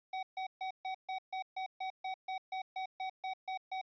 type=tone bursts; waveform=square; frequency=756 Hz; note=F#5; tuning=37 cents sharp; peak=-37 dBFS; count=16; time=0.13-3.814 s; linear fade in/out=5 ms; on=99 ms; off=140 ms; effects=resampled to 11025 Hz + 13-bit